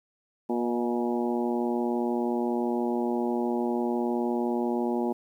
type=harmonic tone with a mistuned harmonic; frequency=119.6 Hz; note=A#2; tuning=45 cents sharp; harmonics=2 / 3 / 4 / 5 / 6 / 7 / 8; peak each=-28 / -29 / -36 / -37 / -39 / -35 / -42 dBFS; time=0.49-5.13 s; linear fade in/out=10 ms; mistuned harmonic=5; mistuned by=+36 cents; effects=10-bit